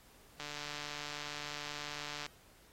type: click train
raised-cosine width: 0.2 ms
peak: -25 dBFS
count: 275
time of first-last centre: 0.4-2.264 s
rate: 147 Hz
effects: pink hiss -62 dBFS RMS until 2.72 s + AAC 48 kbps